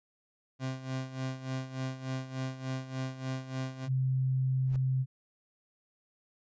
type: tone with tremolo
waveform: 30% pulse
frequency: 131.1 Hz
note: C3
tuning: 4 cents sharp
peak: -29 dBFS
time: 0.59-3.89 s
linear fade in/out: 50 ms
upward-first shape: sine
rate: 3.4 Hz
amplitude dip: 75%
type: tone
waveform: sine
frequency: 130.81 Hz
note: C3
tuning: in tune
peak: -26 dBFS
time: 3.86-5.06 s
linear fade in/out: 50 ms
type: noise with exponential growth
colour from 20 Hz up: brown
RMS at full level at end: -38 dBFS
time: 4.62-4.76 s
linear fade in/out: 1 ms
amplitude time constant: 30 ms
effects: resampled to 16000 Hz